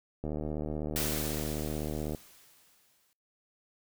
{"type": "click train", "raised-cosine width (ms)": 2, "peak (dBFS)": -22, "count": 146, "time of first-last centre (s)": [0.24, 2.148], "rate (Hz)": 76}
{"type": "noise with exponential decay", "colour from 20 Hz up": "white", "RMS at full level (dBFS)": -32, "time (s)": [0.96, 3.13], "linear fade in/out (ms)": 0, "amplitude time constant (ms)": 470}
{"effects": ["noise-tail reverb RT60 0.4 s tail -26 dB re dry"]}